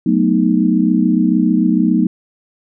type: chord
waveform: sine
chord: B dominant seventh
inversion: second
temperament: equal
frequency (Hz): 185 / 220 / 246.9 / 311.1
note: F#3 / A3 / B3 / D#4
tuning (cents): 0 / 0 / 0 / 0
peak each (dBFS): -16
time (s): 0.06-2.07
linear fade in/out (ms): 5
effects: none